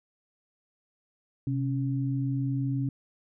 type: tone pair together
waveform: sine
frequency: 130.3 / 276.5 Hz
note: C3 / C#4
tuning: -7 / -4 cents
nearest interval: octave + minor second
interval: 1303 cents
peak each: -27 / -31 dBFS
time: 1.47-2.89 s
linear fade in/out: 2 ms
effects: none